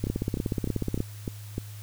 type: two click trains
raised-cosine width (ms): 3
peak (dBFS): -14 / -17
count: 17 / 6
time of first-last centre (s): 0.04-1.004 / 0.07-1.581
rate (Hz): 16.6 / 3.31
effects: added 104 Hz sine -39 dBFS peak until 1.82 s + white hiss -50 dBFS RMS until 1.82 s